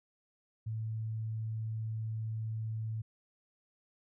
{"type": "tone", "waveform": "sine", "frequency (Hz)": 110.6, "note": "A2", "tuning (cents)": 9, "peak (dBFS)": -34, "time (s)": [0.66, 3.02], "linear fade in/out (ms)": 10, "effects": []}